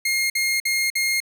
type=tone bursts; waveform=sawtooth; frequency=2135 Hz; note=C7; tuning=34 cents sharp; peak=-16 dBFS; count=4; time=0.05-1.203 s; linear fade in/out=5 ms; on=250 ms; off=51 ms; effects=none